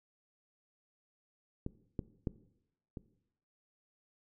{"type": "clicks", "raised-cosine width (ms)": 3, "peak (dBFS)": [-24, -22, -20, -29], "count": 4, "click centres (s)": [1.664, 1.992, 2.272, 2.972], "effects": ["noise-tail reverb RT60 0.8 s tail -18 dB re dry"]}